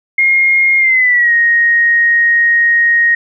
sine tone with pitch glide, 2138 to 1872 Hz, C7 to A#6, +37 to +7 cents, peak -7 dBFS, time 0.18-3.15 s, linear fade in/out 5 ms, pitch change -230 cents, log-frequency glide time 0.78-1.33 s, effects none

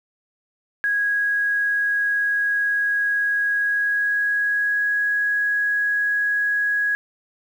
sine tone with pitch glide, 1653 to 1663.5 Hz, G#6 to G#6, -9 to +2 cents, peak -18 dBFS, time 0.84-6.95 s, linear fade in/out 0 ms, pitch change +11 cents, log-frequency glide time 3.53-4.93 s, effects 8-bit

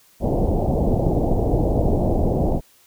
pink low-pass noise, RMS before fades -19 dBFS, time 0.2-2.61 s, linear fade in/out 50 ms, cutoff 760 Hz, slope 48 dB/octave, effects white hiss -55 dBFS RMS until 2.86 s

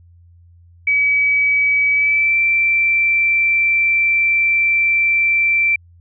sine tone with pitch glide, 2280 to 2343 Hz, C#7 to D7, +48 to -5 cents, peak -12 dBFS, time 0.87-5.76 s, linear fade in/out 5 ms, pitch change +47 cents, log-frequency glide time 1.92-2.37 s, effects added 86 Hz sine -44 dBFS peak until 6 s

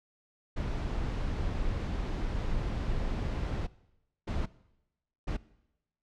brown noise bursts at uneven times, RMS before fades -32 dBFS, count 3, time 0.56-3.67 / 4.27-4.46 / 5.27-5.37 s, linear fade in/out 10 ms, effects noise-tail reverb RT60 0.9 s tail -20 dB re dry + low-pass 5000 Hz 12 dB/octave

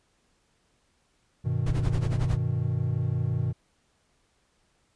triangle chord, G augmented, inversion none, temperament equal, 98 / 123.47 / 155.56 Hz, G2 / B2 / D#3, 0 / 0 / 0 cents, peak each -28 / -25 / -29 dBFS, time 1.44-3.53 s, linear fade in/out 20 ms
brown noise with tremolo, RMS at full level -27 dBFS, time 1.66-2.37 s, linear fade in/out 5 ms, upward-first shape sine, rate 11 Hz, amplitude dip 85%
effects pink hiss -69 dBFS RMS until 4.95 s + resampled to 22050 Hz

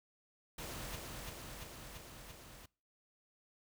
pink noise with echo, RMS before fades -45 dBFS, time 0.58-0.96 s, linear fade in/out 5 ms, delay 340 ms, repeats 5, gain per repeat -2 dB, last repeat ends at 2.66 s, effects noise-tail reverb RT60 0.4 s tail -25 dB re dry

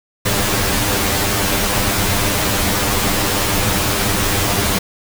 pink noise with comb filter, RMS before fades -17 dBFS, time 0.25-4.79 s, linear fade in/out 10 ms, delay 10 ms, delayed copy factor +0.85, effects none

